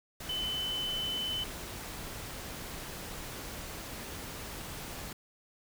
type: tone in noise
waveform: sine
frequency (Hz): 3030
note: F#7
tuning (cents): +40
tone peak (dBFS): -32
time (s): 0.29-1.44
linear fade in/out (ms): 5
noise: pink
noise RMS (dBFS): -42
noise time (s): 0.2-5.13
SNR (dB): +7
effects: none